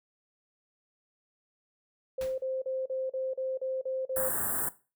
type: tone bursts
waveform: sine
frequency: 523.3 Hz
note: C5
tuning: in tune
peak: -30 dBFS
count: 9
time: 2.18-4.292 s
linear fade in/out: 5 ms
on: 200 ms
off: 39 ms
type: noise with exponential decay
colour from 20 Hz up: pink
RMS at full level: -40 dBFS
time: 2.21-2.44 s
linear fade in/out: 2 ms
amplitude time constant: 48 ms
type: band-stop noise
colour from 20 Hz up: white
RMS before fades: -31 dBFS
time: 4.16-4.69 s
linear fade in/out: 5 ms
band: 1800 to 7700 Hz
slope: 96 dB/octave
effects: noise-tail reverb RT60 0.3 s tail -17 dB re dry